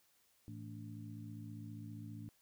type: harmonic tone with a mistuned harmonic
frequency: 55 Hz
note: A1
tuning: in tune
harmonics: 2 / 3 / 4 / 5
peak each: -48 / -55 / -52 / -53 dBFS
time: 0.48-2.29 s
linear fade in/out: 0 ms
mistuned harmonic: 5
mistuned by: +89 cents
effects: white hiss -73 dBFS RMS until 2.41 s